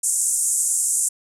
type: band-pass noise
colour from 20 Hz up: pink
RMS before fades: -21 dBFS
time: 0.03-1.09 s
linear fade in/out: 10 ms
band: 7200 to 10000 Hz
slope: 48 dB/octave
effects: none